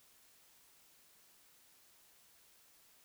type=silence; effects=white hiss -66 dBFS RMS until 3.04 s